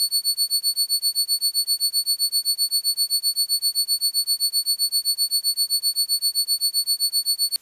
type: tone with tremolo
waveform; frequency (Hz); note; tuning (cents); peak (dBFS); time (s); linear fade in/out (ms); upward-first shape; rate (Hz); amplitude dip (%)
sawtooth; 4435; C#8; 0; -13; 0-7.56; 0; sine; 7.7; 100
effects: white hiss -56 dBFS RMS until 7.61 s + resampled to 32000 Hz